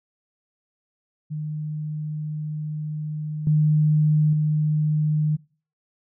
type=tone with level steps; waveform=sine; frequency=152.5 Hz; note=D#3; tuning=34 cents flat; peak=-26 / -15 / -18 dBFS; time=1.3-5.37 s; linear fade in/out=20 ms; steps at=3.47 / 4.33 s; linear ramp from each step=2 ms; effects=noise-tail reverb RT60 0.4 s tail -23 dB re dry